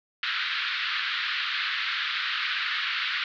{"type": "band-pass noise", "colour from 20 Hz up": "pink", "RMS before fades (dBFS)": -29, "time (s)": [0.23, 3.24], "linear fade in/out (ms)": 2, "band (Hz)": [1300, 4200], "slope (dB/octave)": 48, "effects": []}